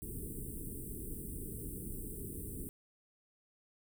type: band-stop noise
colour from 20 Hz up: pink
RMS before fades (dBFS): -43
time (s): 0.02-2.69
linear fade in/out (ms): 0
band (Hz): 450 to 8300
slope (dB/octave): 96
effects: none